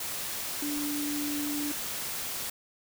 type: tone in noise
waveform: sine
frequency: 292.5 Hz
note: D4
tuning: 7 cents flat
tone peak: -31 dBFS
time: 0.62-1.72 s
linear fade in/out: 5 ms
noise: white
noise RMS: -35 dBFS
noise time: 0-2.5 s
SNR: +1 dB
effects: none